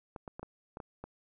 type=clicks; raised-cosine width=1 ms; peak=-28 dBFS; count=7; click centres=0.162 / 0.278 / 0.395 / 0.43 / 0.771 / 0.802 / 1.04 s; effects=none